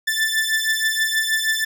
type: beating tone pair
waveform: sawtooth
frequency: 1760 / 1766.3 Hz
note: A6 / A6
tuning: 0 / +6 cents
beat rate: 6.3 Hz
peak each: -18 dBFS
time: 0.07-1.65 s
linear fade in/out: 10 ms
effects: none